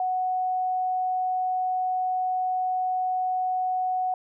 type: tone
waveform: sine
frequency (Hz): 740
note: F#5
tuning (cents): 0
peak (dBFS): -23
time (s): 0-4.14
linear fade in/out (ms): 2
effects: none